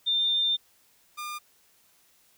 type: tone pair in turn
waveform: sine / sawtooth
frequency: 3603 / 1206.2 Hz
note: A7 / D6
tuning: +40 / +46 cents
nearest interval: octave + perfect fifth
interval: 1894 cents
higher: first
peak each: -22 / -30 dBFS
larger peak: first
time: 0.06-0.57 / 1.17-1.39 s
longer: first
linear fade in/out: 20 ms
effects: white hiss -63 dBFS RMS until 2.37 s